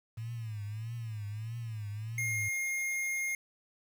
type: tone with vibrato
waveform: sine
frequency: 110 Hz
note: A2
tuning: in tune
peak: -36 dBFS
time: 0.17-2.49 s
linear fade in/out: 10 ms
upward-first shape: triangle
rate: 1.6 Hz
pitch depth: 140 cents each way
type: tone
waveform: square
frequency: 2134 Hz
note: C7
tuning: 34 cents sharp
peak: -32 dBFS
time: 2.18-3.35 s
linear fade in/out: 2 ms
effects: 9-bit